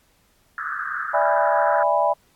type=band-pass noise; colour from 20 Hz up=pink; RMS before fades=-28 dBFS; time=0.58-1.83 s; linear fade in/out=2 ms; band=1200 to 1700 Hz; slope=96 dB/octave
type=chord; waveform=sine; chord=E dominant seventh; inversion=third; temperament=equal with one note detuned; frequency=587.3 / 659.3 / 819.6 / 987.8 Hz; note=D5 / E5 / G#5 / B5; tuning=0 / 0 / -23 / 0 cents; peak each=-22 dBFS; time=1.13-2.14 s; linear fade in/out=20 ms
effects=pink hiss -61 dBFS RMS until 2.35 s + AAC 64 kbps